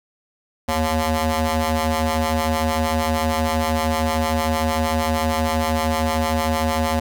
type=ring-modulated tone; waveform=15% pulse; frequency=158.5 Hz; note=D#3; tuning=32 cents sharp; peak=-9 dBFS; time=0.68-7 s; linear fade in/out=10 ms; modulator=393 Hz; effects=none